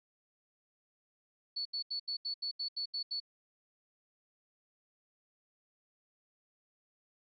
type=tone bursts; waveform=sine; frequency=4435 Hz; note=C#8; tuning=in tune; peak=-34 dBFS; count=10; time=1.56-3.202 s; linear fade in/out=10 ms; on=94 ms; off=78 ms; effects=none